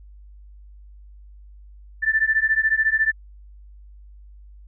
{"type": "beating tone pair", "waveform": "sine", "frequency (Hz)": [1760, 1774], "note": ["A6", "A6"], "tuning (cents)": [0, 14], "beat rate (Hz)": 14, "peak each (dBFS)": -20, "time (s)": [2.02, 3.12], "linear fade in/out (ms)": 20, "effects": ["added 50 Hz sine -42 dBFS peak until 4.67 s"]}